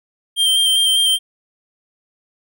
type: tone with vibrato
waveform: square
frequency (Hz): 3161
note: G7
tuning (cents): +14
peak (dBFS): -13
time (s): 0.36-1.19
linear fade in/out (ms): 50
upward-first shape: square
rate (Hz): 5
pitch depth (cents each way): 16
effects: none